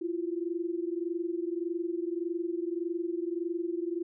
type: tone pair together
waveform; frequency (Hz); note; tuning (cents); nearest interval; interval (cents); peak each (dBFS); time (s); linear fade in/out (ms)
sine; 335.5 / 357.2; E4 / F4; +31 / +39; minor second; 108; -32 / -34; 0.01-4.03; 10
effects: none